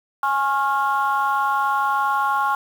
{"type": "chord", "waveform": "sine", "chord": "Db major", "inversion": "second", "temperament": "equal with one note detuned", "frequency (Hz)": [830.6, 1087.8, 1396.9], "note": ["Ab5", "Db6", "F6"], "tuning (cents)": [0, -33, 0], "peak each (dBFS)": [-21, -20, -23], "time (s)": [0.23, 2.55], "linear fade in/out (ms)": 2, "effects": ["tanh soft clip ceiling -11 dBFS", "7-bit"]}